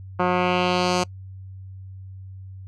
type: tone with low-pass filter sweep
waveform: 10% pulse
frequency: 180 Hz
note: F#3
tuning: 47 cents flat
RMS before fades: -21 dBFS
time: 0.19-1.04 s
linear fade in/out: 10 ms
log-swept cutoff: 1500 to 6600 Hz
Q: 1.8
effects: noise-tail reverb RT60 0.1 s tail -25 dB re dry + added 95 Hz sine -36 dBFS peak until 2.67 s